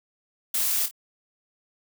blue noise with echo, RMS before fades -25 dBFS, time 0.54-0.86 s, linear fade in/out 5 ms, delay 26 ms, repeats 2, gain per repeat -9 dB, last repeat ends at 0.912 s, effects none

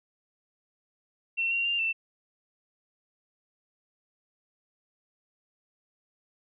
sine tone with pitch steps, 2710 / 2754 / 2791 / 2675 Hz, E7 / F7 / F7 / E7, +47 / -25 / -2 / +25 cents, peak -25 dBFS, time 1.37-1.93 s, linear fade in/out 20 ms, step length 140 ms, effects none

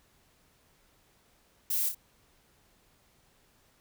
violet noise with echo, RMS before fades -30 dBFS, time 1.7-1.89 s, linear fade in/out 5 ms, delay 29 ms, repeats 2, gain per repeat -6 dB, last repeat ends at 1.948 s, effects pink hiss -66 dBFS RMS until 3.8 s

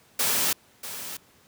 white noise with echo, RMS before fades -24 dBFS, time 0.19-0.53 s, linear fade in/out 5 ms, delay 640 ms, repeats 1, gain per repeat -12 dB, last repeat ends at 1.17 s, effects pink hiss -58 dBFS RMS until 1.47 s + high-pass 100 Hz 12 dB/octave

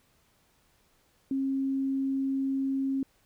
sine tone, 270 Hz, C#4, 45 cents flat, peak -26 dBFS, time 1.31-3.03 s, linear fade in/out 2 ms, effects pink hiss -67 dBFS RMS until 3.25 s

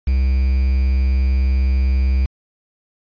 triangle tone with quantisation, 65.41 Hz, C2, in tune, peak -11 dBFS, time 0.07-2.26 s, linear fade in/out 5 ms, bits 6, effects resampled to 11025 Hz

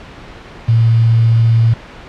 sine tone with quantisation, 114.4 Hz, A#2, 32 cents flat, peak -7 dBFS, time 0.68-1.74 s, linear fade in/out 10 ms, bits 5, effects pink hiss -34 dBFS RMS until 2.08 s + low-pass 3000 Hz 12 dB/octave

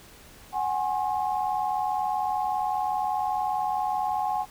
sine tone cluster, 747 / 827 / 1072 Hz, F#5 / G#5 / C6, +16 / -8 / +42 cents, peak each -28 / -27 / -34 dBFS, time 0.52-4.46 s, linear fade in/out 50 ms, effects pink hiss -50 dBFS RMS until 4.5 s

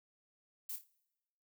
violet noise with echo, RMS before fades -42 dBFS, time 0.69-0.76 s, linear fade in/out 5 ms, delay 27 ms, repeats 4, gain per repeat -8 dB, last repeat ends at 0.868 s, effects noise-tail reverb RT60 1.0 s tail -24 dB re dry

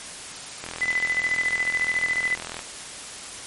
click train, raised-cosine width 0.3 ms, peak -16 dBFS, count 82, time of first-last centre 0.64-2.592 s, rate 41.5 Hz
sine tone with tremolo, 2006 Hz, B6, 26 cents sharp, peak -19 dBFS, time 0.81-2.35 s, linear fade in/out 10 ms, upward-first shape square, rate 14 Hz, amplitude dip 60%
effects white hiss -37 dBFS RMS until 3.46 s + MP3 48 kbps

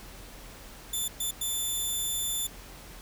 10% pulse tone bursts at uneven times, 3520 Hz, A7, in tune, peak -21 dBFS, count 3, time 0.93-1.08 / 1.2-1.31 / 1.41-2.47 s, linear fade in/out 5 ms, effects added 43 Hz sine -49 dBFS peak until 3.01 s + pink hiss -48 dBFS RMS until 3.01 s

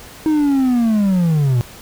triangle linear sweep, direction down, 316.5 to 116.54 Hz, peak -10 dBFS, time 0.26-1.61 s, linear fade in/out 0 ms, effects pink hiss -38 dBFS RMS until 1.81 s

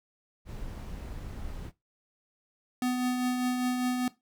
brown noise, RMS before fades -39 dBFS, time 0.45-1.72 s, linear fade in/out 50 ms
square tone with tremolo, 250 Hz, B3, 21 cents sharp, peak -26 dBFS, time 2.82-4.08 s, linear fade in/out 2 ms, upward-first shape triangle, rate 5 Hz, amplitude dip 40%
effects noise-tail reverb RT60 0.2 s tail -18 dB re dry

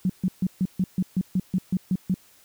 sine tone bursts, 185 Hz, F#3, in tune, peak -19 dBFS, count 12, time 0.05-2.142 s, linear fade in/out 2 ms, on 46 ms, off 140 ms, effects white hiss -56 dBFS RMS until 2.44 s

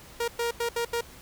sawtooth tone bursts at uneven times, 470 Hz, A#4, 14 cents sharp, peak -22 dBFS, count 5, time 0.2-0.28 / 0.39-0.51 / 0.6-0.69 / 0.76-0.85 / 0.93-1.01 s, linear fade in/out 5 ms, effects added 60 Hz sine -55 dBFS peak until 1.21 s + pink hiss -49 dBFS RMS until 1.21 s

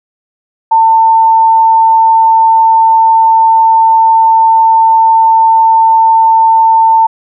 sine tone, 897 Hz, A5, 33 cents sharp, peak -3 dBFS, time 0.71-7.07 s, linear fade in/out 10 ms, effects none

